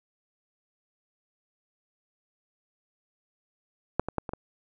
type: clicks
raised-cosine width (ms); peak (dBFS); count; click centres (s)
1; -8 / -17 / -12 / -20 / -19; 5; 3.996 / 4.086 / 4.183 / 4.292 / 4.335
effects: none